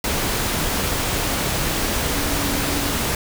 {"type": "tone in noise", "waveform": "sine", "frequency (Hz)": 283.6, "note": "C#4", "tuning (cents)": 40, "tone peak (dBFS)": -28, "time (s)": [2.1, 2.91], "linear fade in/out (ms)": 2, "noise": "pink", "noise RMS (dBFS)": -22, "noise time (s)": [0.04, 3.15], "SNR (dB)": -9, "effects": []}